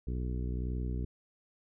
harmonic tone, 61.74 Hz, B1, in tune, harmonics 1 / 2 / 3 / 4 / 5 / 6 / 7, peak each -33 / -39 / -43 / -45 / -47 / -49 / -50 dBFS, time 0.07-1.05 s, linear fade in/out 5 ms, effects none

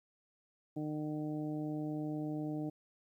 harmonic tone, 151.9 Hz, D#3, 41 cents flat, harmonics 1 / 2 / 3 / 4 / 5, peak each -41 / -37 / -49 / -48 / -51 dBFS, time 0.76-2.7 s, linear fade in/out 10 ms, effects 12-bit

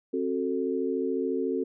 sine chord, F# diminished, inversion second, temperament just, 266.4 / 370 / 444 Hz, C4 / F#4 / A4, +31 / 0 / +16 cents, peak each -30 dBFS, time 0.13-1.64 s, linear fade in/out 10 ms, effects none

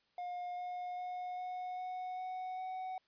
triangle tone with pitch steps, 714 / 719.4 / 724.8 / 730.3 / 735.8 / 741.3 / 746.9 Hz, F5 / F#5 / F#5 / F#5 / F#5 / F#5 / F#5, +38 / -49 / -36 / -23 / -10 / +3 / +16 cents, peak -37 dBFS, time 0.18-2.98 s, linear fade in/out 2 ms, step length 400 ms, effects white hiss -75 dBFS RMS until 3.07 s + resampled to 11025 Hz

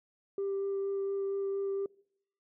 sine tone with vibrato, 393.9 Hz, G4, 8 cents sharp, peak -29 dBFS, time 0.38-1.86 s, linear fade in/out 2 ms, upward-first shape sine, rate 4.3 Hz, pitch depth 8 cents each way, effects noise-tail reverb RT60 0.7 s tail -25 dB re dry + tanh soft clip ceiling -28 dBFS

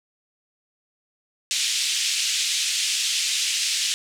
pink band-pass noise, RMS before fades -24 dBFS, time 1.51-3.94 s, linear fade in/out 0 ms, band 2700 to 8200 Hz, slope 24 dB/octave, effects none

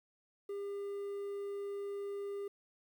triangle tone with quantisation, 401.7 Hz, G4, 42 cents sharp, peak -36 dBFS, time 0.49-2.48 s, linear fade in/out 5 ms, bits 11, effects none

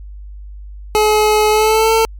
25% pulse tone with pitch glide, 426.5 to 448.2 Hz, G#4 to A4, +46 to +32 cents, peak -6 dBFS, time 0.95-2.05 s, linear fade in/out 0 ms, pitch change +86 cents, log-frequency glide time 1.5-1.93 s, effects added 50 Hz sine -29 dBFS peak until 2.19 s + MP3 96 kbps

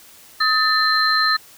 sine tone cluster, 1267 / 1778 / 4126 Hz, D#6 / A6 / C8, +31 / +18 / -25 cents, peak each -19 dBFS, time 0.4-1.37 s, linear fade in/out 10 ms, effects white hiss -46 dBFS RMS until 1.57 s

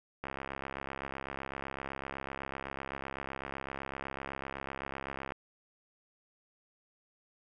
click train, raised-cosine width 0.5 ms, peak -23 dBFS, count 346, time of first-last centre 0.24-5.321 s, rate 67.9 Hz, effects none

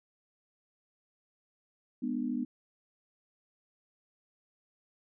sine chord, G# diminished, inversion none, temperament equal with one note detuned, 207.7 / 246.9 / 300.7 Hz, G#3 / B3 / D4, 0 / 0 / +41 cents, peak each -38 / -32 / -37 dBFS, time 2.02-2.45 s, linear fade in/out 10 ms, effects none

